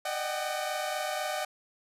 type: tone cluster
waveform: sawtooth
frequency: 604 / 628 / 750 / 798 Hz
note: D5 / D#5 / F#5 / G5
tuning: +48 / +16 / +23 / +31 cents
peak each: -31 / -37 / -30 / -37 dBFS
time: 0.05-1.45 s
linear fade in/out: 5 ms
effects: resampled to 32000 Hz